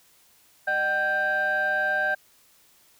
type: tone cluster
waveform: sine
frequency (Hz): 608 / 759 / 1576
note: D#5 / F#5 / G6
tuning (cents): -40 / +44 / +9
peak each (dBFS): -28 / -28 / -22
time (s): 0.67-2.15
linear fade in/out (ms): 10
effects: tanh soft clip ceiling -17 dBFS + white hiss -59 dBFS RMS until 2.99 s